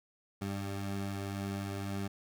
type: tone pair together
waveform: 20% pulse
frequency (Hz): 99.17 / 196.4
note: G2 / G3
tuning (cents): +21 / +4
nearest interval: octave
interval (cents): 1183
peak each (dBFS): -31 / -40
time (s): 0.41-2.08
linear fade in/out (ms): 10
effects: none